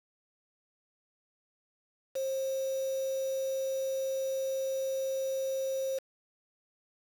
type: tone with quantisation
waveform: sine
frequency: 533 Hz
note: C5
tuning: 32 cents sharp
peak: -30 dBFS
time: 2.15-5.99 s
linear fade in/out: 10 ms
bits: 7
effects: none